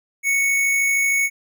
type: tone with amplitude modulation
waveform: square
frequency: 2217 Hz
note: C#7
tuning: in tune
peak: -16 dBFS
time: 0.23-1.3 s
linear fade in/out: 50 ms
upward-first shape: sine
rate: 53 Hz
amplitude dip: 25%
effects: none